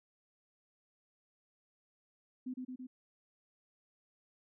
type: tone with echo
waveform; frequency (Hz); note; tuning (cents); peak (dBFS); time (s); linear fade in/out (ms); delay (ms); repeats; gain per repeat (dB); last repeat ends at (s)
sine; 254.6; C4; -47; -37; 2.46-2.54; 10; 110; 3; -2; 2.87
effects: none